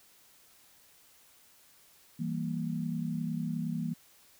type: chord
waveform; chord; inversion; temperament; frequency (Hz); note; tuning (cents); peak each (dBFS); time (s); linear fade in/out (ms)
sine; E diminished; none; equal; 164.81 / 196 / 233.1; E3 / G3 / Bb3; 0 / 0 / 0; -34 / -38 / -35; 2.19-3.94; 10
effects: white hiss -61 dBFS RMS until 4.39 s